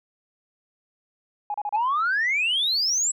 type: tone bursts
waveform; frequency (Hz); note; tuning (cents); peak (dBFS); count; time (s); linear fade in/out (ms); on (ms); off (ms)
sine; 830.6; G#5; 0; -24; 4; 1.5-1.767; 2; 42; 33
type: exponential sweep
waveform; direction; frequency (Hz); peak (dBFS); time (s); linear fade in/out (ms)
sine; up; 822 to 7902; -19; 1.73-3.12; 20
effects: tanh soft clip ceiling -17 dBFS